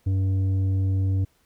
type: tone with tanh clipping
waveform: sine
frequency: 95.7 Hz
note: G2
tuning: 41 cents flat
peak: -21 dBFS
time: 0.06-1.25 s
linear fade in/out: 10 ms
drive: 7 dB
effects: pink hiss -65 dBFS RMS until 1.45 s